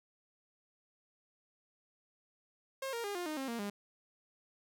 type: tone with pitch steps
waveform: sawtooth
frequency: 536 / 466.6 / 406.2 / 353.6 / 307.9 / 268 / 233.3 / 203.1 Hz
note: C5 / A#4 / G#4 / F4 / D#4 / C4 / A#3 / G#3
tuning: +42 / +2 / -38 / +22 / -18 / +42 / +2 / -38 cents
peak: -33 dBFS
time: 2.82-3.7 s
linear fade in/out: 5 ms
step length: 110 ms
effects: none